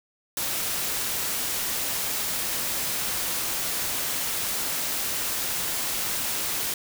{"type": "noise", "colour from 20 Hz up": "white", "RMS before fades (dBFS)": -28, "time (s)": [0.37, 6.74], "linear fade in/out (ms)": 2, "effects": []}